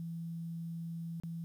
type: tone with dropouts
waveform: sine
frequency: 166.7 Hz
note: E3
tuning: 20 cents sharp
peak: -38 dBFS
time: 0-1.44 s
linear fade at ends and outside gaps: 0 ms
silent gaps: 1.2-1.235 s
effects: 11-bit